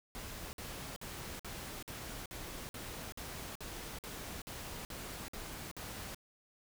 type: noise bursts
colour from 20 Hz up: pink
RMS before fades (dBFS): -45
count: 14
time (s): 0.15-6.146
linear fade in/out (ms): 0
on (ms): 380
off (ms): 52
effects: none